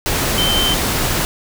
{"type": "tone in noise", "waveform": "sine", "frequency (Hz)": 3093, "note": "G7", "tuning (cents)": -24, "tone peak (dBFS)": -16, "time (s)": [0.38, 0.74], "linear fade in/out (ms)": 0, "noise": "pink", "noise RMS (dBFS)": -18, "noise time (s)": [0.06, 1.25], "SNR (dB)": -1, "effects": []}